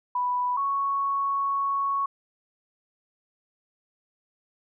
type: tone pair in turn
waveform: sine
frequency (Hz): 987.8 / 1108.8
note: B5 / C#6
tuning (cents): 0 / 0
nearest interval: major second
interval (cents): 200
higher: second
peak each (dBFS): -23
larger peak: neither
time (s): 0.15-0.57 / 0.57-2.06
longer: second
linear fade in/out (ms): 5
effects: none